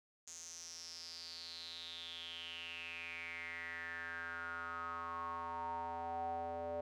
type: tone with band-pass filter sweep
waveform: square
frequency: 84.2 Hz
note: E2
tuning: 37 cents sharp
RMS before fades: -45 dBFS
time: 0.27-6.81 s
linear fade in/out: 5 ms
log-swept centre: 6700 to 620 Hz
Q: 7.9
effects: none